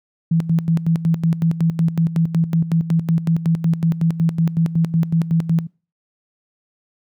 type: tone with tremolo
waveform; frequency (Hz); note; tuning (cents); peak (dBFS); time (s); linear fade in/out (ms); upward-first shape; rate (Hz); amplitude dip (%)
sine; 164.81; E3; 0; -12; 0.31-5.67; 5; square; 5.4; 75
effects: noise-tail reverb RT60 0.4 s tail -26 dB re dry + high-pass 100 Hz 12 dB/octave